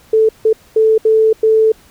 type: tone bursts at uneven times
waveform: sine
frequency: 440 Hz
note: A4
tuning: in tune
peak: -7 dBFS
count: 5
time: 0.13-0.29 / 0.45-0.53 / 0.76-0.98 / 1.05-1.33 / 1.43-1.72 s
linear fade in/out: 5 ms
effects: pink hiss -47 dBFS RMS until 1.9 s